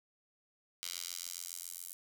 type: tone with high-pass filter sweep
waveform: 10% pulse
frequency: 87.31 Hz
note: F2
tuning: in tune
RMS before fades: -44 dBFS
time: 0.83-1.93 s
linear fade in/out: 0 ms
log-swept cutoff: 4000 to 9900 Hz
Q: 1.1
effects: none